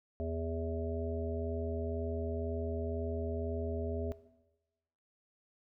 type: harmonic tone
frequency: 82 Hz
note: E2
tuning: 9 cents flat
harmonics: 1 / 3 / 5 / 7 / 8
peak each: -37 / -42 / -41 / -45 / -41 dBFS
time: 0.2-4.12 s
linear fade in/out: 0 ms
effects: noise-tail reverb RT60 1.0 s tail -17 dB re dry